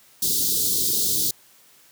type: band-stop noise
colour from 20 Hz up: white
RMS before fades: -22 dBFS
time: 0.22-1.31 s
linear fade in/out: 5 ms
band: 450 to 3600 Hz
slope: 48 dB/octave
effects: white hiss -54 dBFS RMS until 1.91 s + high-pass 80 Hz 12 dB/octave